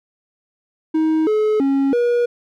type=tone with pitch steps; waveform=triangle; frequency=316 / 428.5 / 274.2 / 480.4 Hz; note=D#4 / A4 / C#4 / B4; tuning=+27 / -46 / -19 / -48 cents; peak=-12 dBFS; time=0.94-2.26 s; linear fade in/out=10 ms; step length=330 ms; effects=none